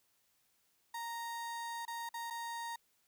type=tone with dropouts; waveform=35% pulse; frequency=931 Hz; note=A#5; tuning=2 cents flat; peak=-38 dBFS; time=0.94-2.76 s; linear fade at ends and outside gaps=5 ms; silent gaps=1.853-1.878 / 2.091-2.14 / 2.302-2.306 s; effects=white hiss -75 dBFS RMS until 3.07 s